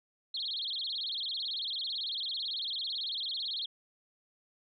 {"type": "tone with vibrato", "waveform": "sine", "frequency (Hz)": 3717, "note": "A#7", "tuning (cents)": -6, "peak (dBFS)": -33, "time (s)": [0.34, 3.66], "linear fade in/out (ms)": 5, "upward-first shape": "sine", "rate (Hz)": 18, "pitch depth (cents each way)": 280, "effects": []}